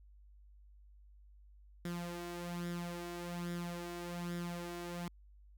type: tone with flanger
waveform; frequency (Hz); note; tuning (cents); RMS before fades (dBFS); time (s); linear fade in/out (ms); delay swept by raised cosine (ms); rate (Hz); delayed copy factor
sawtooth; 173.7; F3; -9; -42; 1.85-5.08; 2; 0.56 to 2.76; 1.2; +0.6
effects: added 50 Hz sine -57 dBFS peak until 5.57 s

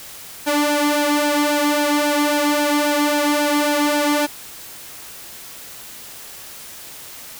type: tone with flanger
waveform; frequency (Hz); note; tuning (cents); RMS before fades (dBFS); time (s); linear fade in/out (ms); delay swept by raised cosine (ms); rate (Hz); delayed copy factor
sawtooth; 293.7; D4; 0; -18; 0.46-4.27; 20; 1.2 to 2.5; 3.7; +0.7
effects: white hiss -37 dBFS RMS until 7.39 s

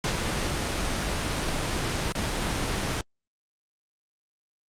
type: noise with dropouts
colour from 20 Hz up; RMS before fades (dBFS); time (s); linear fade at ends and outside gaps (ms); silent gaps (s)
pink; -27; 0.04-3.01; 2; 2.123-2.151
effects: low-pass 8000 Hz 12 dB/octave + Opus 48 kbps

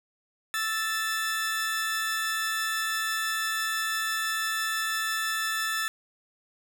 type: tone pair together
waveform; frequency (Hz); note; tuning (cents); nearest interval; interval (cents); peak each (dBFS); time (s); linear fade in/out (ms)
sawtooth; 1318.5 / 1760; E6 / A6; 0 / 0; perfect fourth; 500; -28 / -25; 0.54-5.88; 0
effects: none

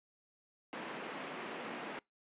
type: band-pass noise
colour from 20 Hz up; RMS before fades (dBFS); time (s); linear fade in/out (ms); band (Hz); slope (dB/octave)
pink; -44; 0.73-1.99; 0; 220 to 2900; 24
effects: noise-tail reverb RT60 0.2 s tail -26 dB re dry + resampled to 8000 Hz

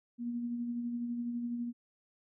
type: tone with tremolo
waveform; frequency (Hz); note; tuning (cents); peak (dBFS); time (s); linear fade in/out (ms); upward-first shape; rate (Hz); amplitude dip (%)
sine; 238.6; A#3; +41; -32; 0.18-1.73; 50; sine; 12; 35
effects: none

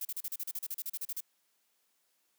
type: noise bursts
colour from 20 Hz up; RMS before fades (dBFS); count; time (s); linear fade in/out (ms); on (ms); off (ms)
violet; -37; 16; 0.01-1.206; 5; 41; 36
effects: white hiss -75 dBFS RMS until 2.38 s + high-pass 200 Hz 12 dB/octave

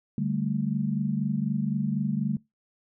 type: chord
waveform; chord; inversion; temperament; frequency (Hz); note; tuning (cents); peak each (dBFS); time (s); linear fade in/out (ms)
sine; D suspended fourth; none; equal; 146.83 / 196 / 220; D3 / G3 / A3; 0 / 0 / 0; -29 / -29 / -29; 0.18-2.37; 2
effects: noise-tail reverb RT60 0.2 s tail -23 dB re dry

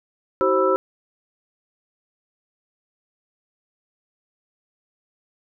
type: tone cluster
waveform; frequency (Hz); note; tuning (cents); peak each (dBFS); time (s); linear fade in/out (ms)
sine; 319.8 / 379.3 / 529 / 985 / 1322; D#4 / F#4 / C5 / B5 / E6; +48 / +43 / +19 / -5 / +5; -28 / -20 / -20 / -27 / -22; 0.41-0.76; 0
effects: none

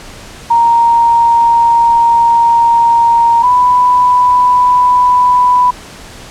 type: tone pair in turn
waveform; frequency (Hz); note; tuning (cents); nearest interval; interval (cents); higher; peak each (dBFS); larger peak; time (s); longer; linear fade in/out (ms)
sine; 932.3 / 991.2; A#5 / B5; 0 / +6; minor second; 106; second; -5; neither; 0.5-3.43 / 3.43-5.71; first; 10
effects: pink hiss -32 dBFS RMS until 6.3 s + low-pass 9000 Hz 12 dB/octave

